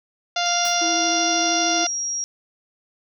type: harmonic tone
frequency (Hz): 698.5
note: F5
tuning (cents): 0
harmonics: 1 / 2 / 3 / 4 / 5 / 6 / 7 / 8 / 9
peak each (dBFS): -23 / -28 / -32 / -29 / -28 / -32 / -31 / -32 / -36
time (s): 0.36-1.87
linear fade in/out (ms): 5
type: tone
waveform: sine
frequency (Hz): 5650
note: F8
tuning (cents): +19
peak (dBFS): -23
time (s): 0.46-2.24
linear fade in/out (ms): 0
type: noise with exponential decay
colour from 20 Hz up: white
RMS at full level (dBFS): -30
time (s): 0.65-0.81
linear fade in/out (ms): 2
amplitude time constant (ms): 33
type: tone with vibrato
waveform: triangle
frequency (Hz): 329.6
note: E4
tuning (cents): 0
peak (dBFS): -24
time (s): 0.81-1.85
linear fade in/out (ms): 10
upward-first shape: triangle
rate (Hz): 13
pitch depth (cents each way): 25
effects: none